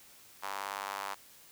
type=tone with high-pass filter; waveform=sawtooth; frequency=98.9 Hz; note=G2; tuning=16 cents sharp; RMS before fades=-39 dBFS; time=0.42-1.15 s; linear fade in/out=20 ms; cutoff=960 Hz; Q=2.5; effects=white hiss -57 dBFS RMS until 1.51 s